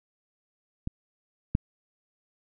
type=clicks; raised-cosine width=5 ms; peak=-18 / -10 dBFS; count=2; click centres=0.874 / 1.551 s; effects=none